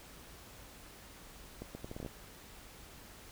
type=accelerating click train; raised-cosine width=2 ms; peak=-29 dBFS; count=9; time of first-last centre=1.62-2.063 s; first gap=130 ms; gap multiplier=0.73; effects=added 50 Hz sine -60 dBFS peak until 3.31 s + pink hiss -54 dBFS RMS until 3.31 s